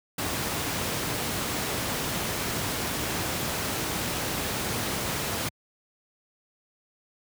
pink noise, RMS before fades -29 dBFS, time 0.18-5.49 s, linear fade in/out 5 ms, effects high-pass 80 Hz 12 dB/octave

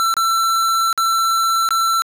square tone with dropouts, 1342 Hz, E6, 31 cents sharp, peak -15 dBFS, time 0-2.02 s, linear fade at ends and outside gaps 0 ms, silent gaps 0.14-0.168 / 0.928-0.977 / 1.689-1.707 s, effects resampled to 32000 Hz

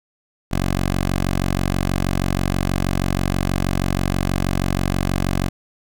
10% pulse tone, 46.25 Hz, F#1, in tune, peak -10 dBFS, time 0.51-5.49 s, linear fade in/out 10 ms, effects none

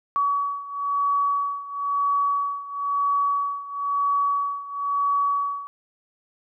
sine beating tone pair, 1133 / 1134 Hz, C#6 / C#6, +37 / +39 cents, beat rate 1 Hz, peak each -23 / -26 dBFS, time 0.16-5.67 s, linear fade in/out 0 ms, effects none

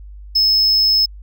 triangle tone, 5200 Hz, E8, 24 cents flat, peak -10 dBFS, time 0.35-1.06 s, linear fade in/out 10 ms, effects added 50 Hz sine -33 dBFS peak until 1.22 s

